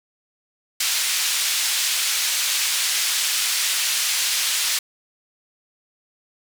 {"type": "band-pass noise", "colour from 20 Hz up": "pink", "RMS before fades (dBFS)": -22, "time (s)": [0.8, 4.79], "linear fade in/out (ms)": 5, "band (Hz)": [2800, 11000], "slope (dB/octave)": 12, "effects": []}